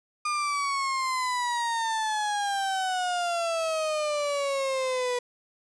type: exponential sweep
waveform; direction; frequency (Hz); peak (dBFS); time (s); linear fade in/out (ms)
35% pulse; down; 1215 to 488; -24; 0.25-5.19; 5
effects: resampled to 22050 Hz + 9-bit